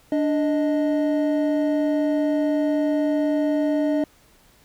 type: tone pair together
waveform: triangle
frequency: 293.7 / 622.3 Hz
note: D4 / D#5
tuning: 0 / 0 cents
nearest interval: octave + minor second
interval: 1300 cents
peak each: -18 / -22 dBFS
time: 0.12-4.04 s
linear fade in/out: 2 ms
effects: pink hiss -56 dBFS RMS until 4.64 s